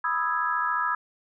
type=chord; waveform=sine; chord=E major seventh; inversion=second; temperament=equal; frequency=987.8 / 1244.5 / 1318.5 / 1661.2 Hz; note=B5 / D#6 / E6 / G#6; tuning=0 / 0 / 0 / 0 cents; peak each=-29 dBFS; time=0.04-0.95 s; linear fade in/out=5 ms; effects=none